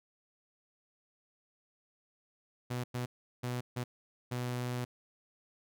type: tone bursts at uneven times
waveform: sawtooth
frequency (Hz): 123.47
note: B2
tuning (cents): 0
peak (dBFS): -30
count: 5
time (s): 2.7-2.84 / 2.94-3.06 / 3.43-3.61 / 3.76-3.84 / 4.31-4.85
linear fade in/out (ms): 10
effects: none